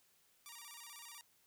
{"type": "tone with vibrato", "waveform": "5% pulse", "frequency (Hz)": 1046.5, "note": "C6", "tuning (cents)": 0, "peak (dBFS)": -39, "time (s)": [0.46, 1.21], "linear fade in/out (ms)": 0, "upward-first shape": "square", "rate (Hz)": 16, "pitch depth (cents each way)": 190, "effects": ["white hiss -72 dBFS RMS until 1.46 s"]}